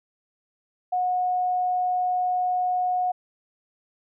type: tone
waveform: sine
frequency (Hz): 728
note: F#5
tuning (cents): -28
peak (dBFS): -21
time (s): 0.92-3.12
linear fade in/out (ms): 10
effects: none